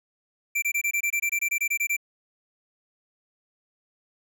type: tone bursts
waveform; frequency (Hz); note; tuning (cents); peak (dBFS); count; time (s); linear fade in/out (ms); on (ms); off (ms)
square; 2349; D7; 0; -23; 15; 0.55-1.967; 10; 73; 23
effects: none